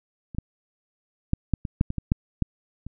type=clicks; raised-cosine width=5 ms; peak=-26 / -14 / -8 / -8 / -17 / -7 / -16 / -15 / -7 / -9 / -24 dBFS; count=11; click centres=0.348 / 0.385 / 1.334 / 1.537 / 1.652 / 1.811 / 1.904 / 1.983 / 2.119 / 2.423 / 2.866 s; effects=none